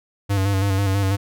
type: tone with vibrato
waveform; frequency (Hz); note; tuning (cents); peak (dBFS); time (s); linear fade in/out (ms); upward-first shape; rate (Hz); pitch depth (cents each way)
square; 98; G2; 0; -18; 0.29-1.17; 20; square; 6.1; 37
effects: none